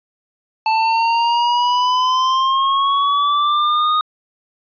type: exponential sweep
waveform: square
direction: up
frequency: 880 to 1244.5 Hz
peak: -14 dBFS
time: 0.66-4.01 s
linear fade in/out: 2 ms
effects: resampled to 11025 Hz